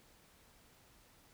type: silence
effects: pink hiss -65 dBFS RMS until 1.33 s